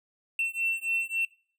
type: beating tone pair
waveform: triangle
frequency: 2697 / 2700.6 Hz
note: E7 / E7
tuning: +39 / +41 cents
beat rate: 3.6 Hz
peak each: -29 dBFS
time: 0.39-1.25 s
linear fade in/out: 2 ms
effects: noise-tail reverb RT60 0.5 s tail -22 dB re dry